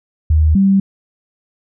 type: tone pair in turn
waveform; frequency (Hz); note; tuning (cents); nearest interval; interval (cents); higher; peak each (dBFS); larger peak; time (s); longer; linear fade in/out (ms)
sine; 77.78 / 194.86; D#2 / G3; 0 / -10; octave + major third; 1590; second; -8; neither; 0.3-0.55 / 0.55-0.8; neither; 5
effects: none